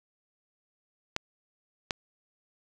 clicks, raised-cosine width 0.2 ms, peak -11 dBFS, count 2, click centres 1.164 / 1.908 s, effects none

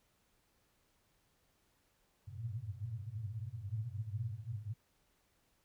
pink band-pass noise, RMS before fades -42 dBFS, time 2.27-4.74 s, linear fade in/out 10 ms, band 100 to 120 Hz, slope 96 dB/octave, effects pink hiss -75 dBFS RMS until 5.64 s

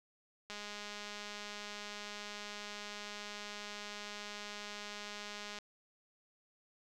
click train, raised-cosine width 0.2 ms, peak -28 dBFS, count 1054, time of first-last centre 0.5-5.587 s, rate 207 Hz, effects none

